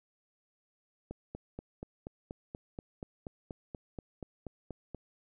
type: click train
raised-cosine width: 2 ms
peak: -27 dBFS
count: 17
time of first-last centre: 1.11-4.947 s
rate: 4.17 Hz
effects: none